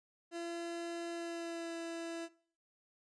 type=tone with pitch glide; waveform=30% pulse; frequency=339.6 to 333.6 Hz; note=F4 to E4; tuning=-48 to +21 cents; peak=-37 dBFS; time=0.31-2.29 s; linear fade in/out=50 ms; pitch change=-31 cents; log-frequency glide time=1.11-1.76 s; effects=noise-tail reverb RT60 0.5 s tail -21 dB re dry + resampled to 22050 Hz